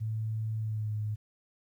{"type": "tone with pitch glide", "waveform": "sine", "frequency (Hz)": [110, 106.5], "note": ["A2", "G#2"], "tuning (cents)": [0, 44], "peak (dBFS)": -30, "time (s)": [0, 1.16], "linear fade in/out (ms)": 20, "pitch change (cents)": -56, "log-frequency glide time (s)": [0.58, 0.93], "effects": ["11-bit"]}